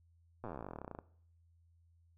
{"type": "slowing click train", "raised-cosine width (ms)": 1, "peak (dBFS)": -30, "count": 29, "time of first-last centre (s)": [0.44, 0.988], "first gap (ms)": 8, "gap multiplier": 1.06, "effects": ["noise-tail reverb RT60 0.6 s tail -19 dB re dry", "added 84 Hz sine -65 dBFS peak until 2.17 s"]}